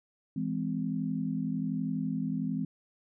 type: chord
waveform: sine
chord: E augmented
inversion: none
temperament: just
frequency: 164.81 / 206 / 257.5 Hz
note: E3 / G#3 / B#3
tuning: 0 / -14 / -28 cents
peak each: -34 / -34 / -33 dBFS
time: 0.36-2.65 s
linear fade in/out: 5 ms
effects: none